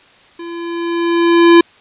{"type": "tone with level ramp", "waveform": "square", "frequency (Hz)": 339.7, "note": "F4", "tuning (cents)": -48, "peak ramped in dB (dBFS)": [-27, -3], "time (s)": [0.39, 1.61], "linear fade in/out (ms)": 5, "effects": ["white hiss -46 dBFS RMS until 1.8 s", "resampled to 8000 Hz"]}